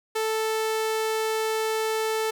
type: tone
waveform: sawtooth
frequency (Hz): 440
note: A4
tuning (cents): 0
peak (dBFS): -20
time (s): 0.15-2.31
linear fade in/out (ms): 10
effects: none